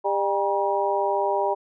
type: harmonic tone with a mistuned harmonic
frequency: 199.7 Hz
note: G3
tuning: 32 cents sharp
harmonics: 2 / 3 / 4 / 5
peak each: -26 / -26 / -26 / -26 dBFS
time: 0.04-1.55 s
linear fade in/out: 20 ms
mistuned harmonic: 5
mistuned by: -75 cents
effects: none